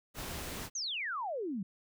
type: noise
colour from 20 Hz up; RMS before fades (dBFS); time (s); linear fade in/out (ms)
pink; -41; 0.14-0.7; 50
type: exponential sweep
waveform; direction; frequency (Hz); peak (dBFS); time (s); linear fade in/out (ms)
sine; down; 6600 to 177.7; -34; 0.75-1.63; 5
effects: none